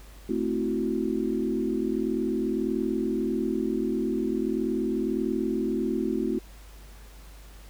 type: chord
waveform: sine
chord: F# half-diminished seventh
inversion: first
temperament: equal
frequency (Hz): 220 / 261.6 / 329.6 / 370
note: A3 / C4 / E4 / F#4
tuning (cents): 0 / 0 / 0 / 0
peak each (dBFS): -30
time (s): 0.29-6.39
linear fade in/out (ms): 5
effects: added 50 Hz sine -45 dBFS peak until 7.69 s + pink hiss -53 dBFS RMS until 7.69 s